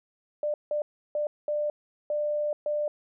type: tone bursts at uneven times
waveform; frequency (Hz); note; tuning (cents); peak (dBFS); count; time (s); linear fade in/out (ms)
sine; 595; D5; +22; -25; 6; 0.43-0.54 / 0.71-0.82 / 1.15-1.27 / 1.48-1.7 / 2.1-2.53 / 2.66-2.88; 2
effects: none